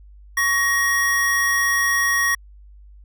square tone pair together, 1117.8 / 1882 Hz, C#6 / A#6, +14 / +16 cents, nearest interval major sixth, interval 902 cents, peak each -26 / -18 dBFS, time 0.37-2.35 s, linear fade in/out 5 ms, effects added 50 Hz sine -42 dBFS peak until 3.04 s

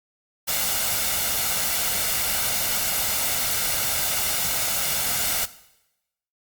white noise with comb filter, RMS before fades -24 dBFS, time 0.47-5.46 s, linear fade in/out 20 ms, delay 1.4 ms, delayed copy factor +0.5, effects noise-tail reverb RT60 0.9 s tail -17 dB re dry + Opus 48 kbps

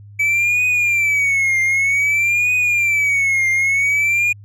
triangle tone with vibrato, 2291 Hz, D7, 44 cents flat, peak -12 dBFS, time 0.19-4.33 s, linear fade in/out 10 ms, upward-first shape triangle, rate 0.53 Hz, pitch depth 150 cents each way, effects added 102 Hz sine -37 dBFS peak until 4.44 s

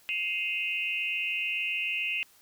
sine tone cluster, 2114 / 2529 / 2756 / 2934 Hz, C7 / D#7 / F7 / F#7, +17 / +28 / -24 / -15 cents, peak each -38 / -31 / -32 / -40 dBFS, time 0.09-2.23 s, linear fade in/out 0 ms, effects white hiss -60 dBFS RMS until 2.41 s

